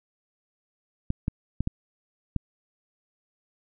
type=clicks; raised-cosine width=5 ms; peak=-13 dBFS; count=5; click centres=1.104 / 1.281 / 1.606 / 1.674 / 2.363 s; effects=none

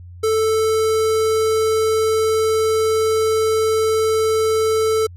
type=tone with notch filter; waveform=square; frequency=440.3 Hz; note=A4; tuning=1 cent sharp; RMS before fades=-17 dBFS; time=0.23-5.07 s; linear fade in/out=10 ms; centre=2600 Hz; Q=1.4; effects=added 88 Hz sine -35 dBFS peak until 5.16 s + low-pass 12000 Hz 12 dB/octave

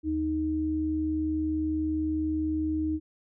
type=tone pair together; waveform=sine; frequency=77.78 / 311.1 Hz; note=D#2 / D#4; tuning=0 / 0 cents; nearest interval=2 octaves; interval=2400 cents; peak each=-34 / -26 dBFS; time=0.03-3 s; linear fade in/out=50 ms; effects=none

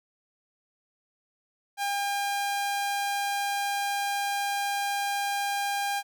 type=tone; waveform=sawtooth; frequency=804 Hz; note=G5; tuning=44 cents sharp; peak=-23 dBFS; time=1.77-6.03 s; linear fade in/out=50 ms; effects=none

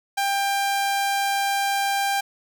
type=tone; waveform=sawtooth; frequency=794 Hz; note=G5; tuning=22 cents sharp; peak=-17 dBFS; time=0.17-2.21 s; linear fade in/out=10 ms; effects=none

